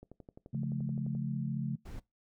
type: click train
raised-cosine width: 2 ms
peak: -36 dBFS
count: 14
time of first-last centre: 0.03-1.151 s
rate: 11.6 Hz
type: chord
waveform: sine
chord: Db augmented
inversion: none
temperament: just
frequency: 138.59 / 173.24 / 216.5 Hz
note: Db3 / F3 / A3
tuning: 0 / -14 / -28 cents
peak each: -34 / -39 / -37 dBFS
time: 0.53-1.76 s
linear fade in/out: 10 ms
type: noise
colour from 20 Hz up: brown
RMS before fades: -43 dBFS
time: 1.85-2 s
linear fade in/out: 10 ms
effects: noise-tail reverb RT60 0.2 s tail -21 dB re dry